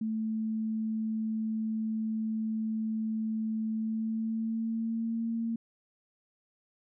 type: tone with pitch glide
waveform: sine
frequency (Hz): 220 to 228.7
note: A3 to A#3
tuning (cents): 0 to -33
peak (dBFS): -29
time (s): 0.01-5.56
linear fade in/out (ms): 5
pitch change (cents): +67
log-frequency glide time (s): 3.73-5.27
effects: none